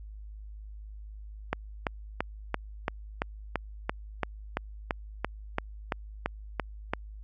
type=click train; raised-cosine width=0.5 ms; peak=-12 dBFS; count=17; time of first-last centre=1.53-6.935 s; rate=2.96 Hz; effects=added 52 Hz sine -41 dBFS peak until 7.23 s